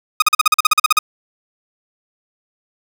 sawtooth tone bursts, 1244.5 Hz, D#6, in tune, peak -4 dBFS, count 13, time 0.2-0.99 s, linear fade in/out 5 ms, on 22 ms, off 42 ms, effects none

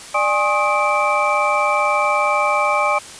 sine tone cluster, 594 / 822 / 1075 / 1251 / 2334 Hz, D5 / G#5 / C6 / D#6 / D7, +20 / -18 / +47 / +9 / -11 cents, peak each -21 dBFS, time 0.14-2.99 s, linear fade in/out 10 ms, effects white hiss -36 dBFS RMS until 3.19 s + resampled to 22050 Hz

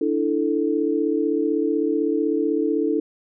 sine chord, D suspended second, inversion none, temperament equal, 293.7 / 329.6 / 440 Hz, D4 / E4 / A4, 0 / 0 / 0 cents, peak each -23 dBFS, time 0.01-3 s, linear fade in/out 5 ms, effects none

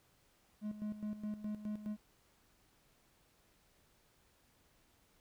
triangle tone with tremolo, 211.1 Hz, G#3, 29 cents sharp, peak -35 dBFS, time 0.61-1.97 s, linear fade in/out 50 ms, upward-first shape square, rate 4.8 Hz, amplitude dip 70%, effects pink hiss -71 dBFS RMS until 5.2 s

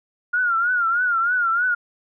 sine tone with vibrato, 1414 Hz, F6, 21 cents sharp, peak -17 dBFS, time 0.33-1.75 s, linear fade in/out 10 ms, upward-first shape triangle, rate 3.2 Hz, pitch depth 120 cents each way, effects none

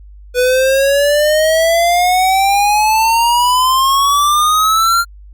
square exponential sweep, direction up, 491.6 to 1396.9 Hz, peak -10 dBFS, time 0.34-5.05 s, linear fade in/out 50 ms, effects added 50 Hz sine -34 dBFS peak until 5.33 s + Opus 48 kbps

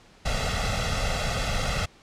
pink noise with comb filter, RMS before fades -26 dBFS, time 0.25-1.86 s, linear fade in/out 10 ms, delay 1.5 ms, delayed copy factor +1, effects pink hiss -54 dBFS RMS until 2.02 s + low-pass 6000 Hz 12 dB/octave

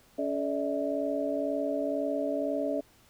sine tone cluster, 281.9 / 428.1 / 585 / 647 Hz, C#4 / A4 / D5 / E5, +29 / -47 / -7 / -32 cents, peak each -32 / -37 / -32 / -33 dBFS, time 0.18-2.81 s, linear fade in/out 10 ms, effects pink hiss -61 dBFS RMS until 3.09 s

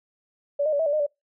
sine tone with pitch steps, 573 / 618 / 573 / 646 / 578 / 612 / 579 Hz, D5 / D#5 / D5 / E5 / D5 / D#5 / D5, -43 / -12 / -43 / -35 / -28 / -29 / -25 cents, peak -20 dBFS, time 0.59-1.066 s, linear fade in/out 10 ms, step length 68 ms, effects noise-tail reverb RT60 0.2 s tail -26 dB re dry

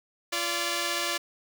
5% pulse tone pair together, 344 / 578.9 Hz, F4 / D5, -26 / -25 cents, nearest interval major sixth, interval 901 cents, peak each -19 / -18 dBFS, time 0.32-1.18 s, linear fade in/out 10 ms, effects none

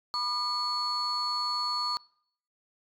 sine tone cluster, 982 / 1212 / 4396 Hz, B5 / D#6 / C#8, -10 / -46 / -15 cents, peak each -35 / -32 / -29 dBFS, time 0.14-1.97 s, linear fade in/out 0 ms, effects noise-tail reverb RT60 0.6 s tail -23 dB re dry + tanh soft clip ceiling -22 dBFS

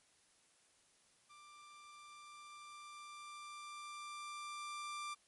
sawtooth tone with level ramp, 1182 Hz, D6, 11 cents sharp, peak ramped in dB -54 to -38 dBFS, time 1.29-5.15 s, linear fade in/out 20 ms, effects white hiss -71 dBFS RMS until 5.27 s + MP3 48 kbps

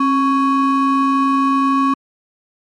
triangle ring-modulated tone, 692 Hz, F5, 16 cents flat, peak -7 dBFS, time 0-1.94 s, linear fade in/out 5 ms, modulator 422 Hz, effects MP3 48 kbps

